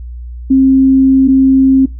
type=tone pair in turn; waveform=sine; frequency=266.1 / 266.1 Hz; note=C4 / C4; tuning=+29 / +29 cents; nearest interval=unison; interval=0 cents; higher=neither; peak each=-4 dBFS; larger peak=neither; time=0.5-1.28 / 1.28-1.86 s; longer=first; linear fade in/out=10 ms; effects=noise-tail reverb RT60 0.2 s tail -19 dB re dry + added 60 Hz sine -23 dBFS peak until 1.99 s